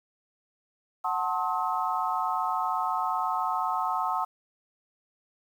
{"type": "chord", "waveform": "sine", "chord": "F# diminished seventh", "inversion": "none", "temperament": "just", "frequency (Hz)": [740, 888, 1065.6, 1278.7], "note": ["F#5", "A5", "C6", "Eb6"], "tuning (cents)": [0, 16, 31, 47], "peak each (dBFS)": -31, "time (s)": [1.04, 4.25], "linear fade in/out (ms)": 10, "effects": ["9-bit"]}